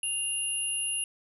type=tone pair together; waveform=sine; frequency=2800 / 10571 Hz; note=F7 / E9; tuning=+4 / +4 cents; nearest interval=octave + major seventh; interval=2300 cents; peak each=-32 / -30 dBFS; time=0.03-1.04 s; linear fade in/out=2 ms; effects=none